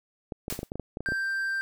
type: clicks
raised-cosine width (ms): 2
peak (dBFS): -20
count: 12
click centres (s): 0.322 / 0.481 / 0.525 / 0.591 / 0.631 / 0.719 / 0.756 / 0.797 / 0.971 / 1.006 / 1.088 / 1.121
type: noise with exponential decay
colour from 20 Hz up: white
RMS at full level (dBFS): -31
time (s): 0.5-0.7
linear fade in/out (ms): 0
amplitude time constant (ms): 42
type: tone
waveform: triangle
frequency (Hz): 1574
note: G6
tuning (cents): +7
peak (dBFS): -25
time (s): 1.06-1.61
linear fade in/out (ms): 0
effects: none